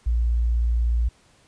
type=tone; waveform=sine; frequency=58.27 Hz; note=A#1; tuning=in tune; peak=-18 dBFS; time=0.06-1.09 s; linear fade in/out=10 ms; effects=pink hiss -58 dBFS RMS until 1.47 s + resampled to 22050 Hz